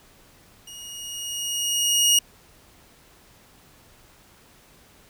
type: tone with level ramp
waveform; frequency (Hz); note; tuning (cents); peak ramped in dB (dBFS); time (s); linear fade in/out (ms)
20% pulse; 2874; F7; +49; -34 to -9; 0.67-2.19; 5
effects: pink hiss -54 dBFS RMS until 5.09 s